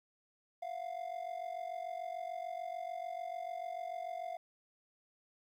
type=ring-modulated tone; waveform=triangle; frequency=698.5 Hz; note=F5; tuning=in tune; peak=-34 dBFS; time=0.62-4.37 s; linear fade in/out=5 ms; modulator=23.4 Hz; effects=12-bit